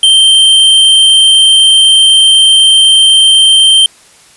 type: tone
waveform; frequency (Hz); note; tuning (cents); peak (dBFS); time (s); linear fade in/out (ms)
square; 3136; G7; 0; -3; 0.03-3.86; 2
effects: white hiss -41 dBFS RMS until 4.36 s + resampled to 24000 Hz